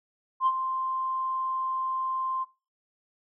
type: tone with ADSR envelope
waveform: sine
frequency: 1046.5 Hz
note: C6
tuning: in tune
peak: -18 dBFS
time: 0.4-2.45 s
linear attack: 66 ms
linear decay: 48 ms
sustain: -9 dB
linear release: 25 ms
effects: noise-tail reverb RT60 0.3 s tail -19 dB re dry + tanh soft clip ceiling -15 dBFS